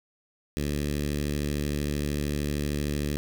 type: tone with notch filter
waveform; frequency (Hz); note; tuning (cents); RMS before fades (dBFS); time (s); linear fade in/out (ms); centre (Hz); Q
10% pulse; 73.1; D2; -7; -29; 0.57-3.17; 0; 980; 0.62
effects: 8-bit